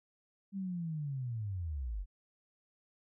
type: linear sweep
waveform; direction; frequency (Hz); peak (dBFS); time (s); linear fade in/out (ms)
sine; down; 200 to 41.64; -35; 0.52-2.06; 50
effects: none